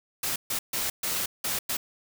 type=noise bursts at uneven times; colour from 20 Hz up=white; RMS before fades=-29 dBFS; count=6; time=0.23-0.36 / 0.5-0.59 / 0.73-0.9 / 1.03-1.26 / 1.44-1.59 / 1.69-1.77 s; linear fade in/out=5 ms; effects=none